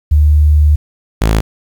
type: tone pair in turn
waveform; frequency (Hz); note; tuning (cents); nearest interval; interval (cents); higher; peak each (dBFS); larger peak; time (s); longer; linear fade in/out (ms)
sine / sawtooth; 74.9 / 54.2; D2 / A1; +35 / -25; tritone; 560; first; -5; neither; 0.11-0.76 / 1.21-1.41; first; 10
effects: 7-bit